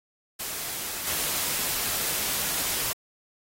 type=noise with level steps; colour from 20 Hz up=white; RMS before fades=-33 / -28 dBFS; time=0.39-2.93 s; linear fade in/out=10 ms; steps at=1.06 s; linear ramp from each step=20 ms; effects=AAC 48 kbps